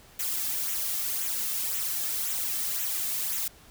blue noise with flanger, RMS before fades -30 dBFS, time 0.19-3.48 s, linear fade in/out 5 ms, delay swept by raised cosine 0.2 to 2.1 ms, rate 1.9 Hz, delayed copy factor -0.6, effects pink hiss -54 dBFS RMS until 3.7 s

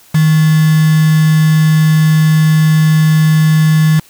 sine tone with quantisation, 156.7 Hz, D#3, 13 cents sharp, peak -6 dBFS, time 0.14-4 s, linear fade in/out 10 ms, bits 3, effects white hiss -44 dBFS RMS until 4.09 s

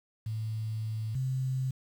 sine tone pair in turn, 109.8 / 130.57 Hz, A2 / C3, -3 / -3 cents, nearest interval minor third, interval 300 cents, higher second, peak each -31 / -28 dBFS, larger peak second, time 0.26-1.15 / 1.15-1.71 s, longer first, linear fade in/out 5 ms, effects 9-bit

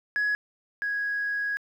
sine tone pair in turn, 1679 / 1657.8 Hz, G#6 / G#6, +18 / -4 cents, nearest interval unison, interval 22 cents, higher first, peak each -21 / -25 dBFS, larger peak first, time 0.16-0.35 / 0.82-1.57 s, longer second, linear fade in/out 0 ms, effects tanh soft clip ceiling -21 dBFS + 10-bit

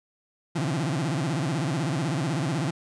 30% pulse tone with vibrato, 149.3 Hz, D3, 29 cents sharp, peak -22 dBFS, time 0.55-2.71 s, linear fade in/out 10 ms, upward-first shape sine, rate 16 Hz, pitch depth 280 cents each way, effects resampled to 22050 Hz

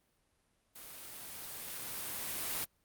white noise with level ramp, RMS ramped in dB -50 to -36 dBFS, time 0.75-2.65 s, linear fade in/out 10 ms, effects pink hiss -75 dBFS RMS until 2.84 s + Opus 32 kbps

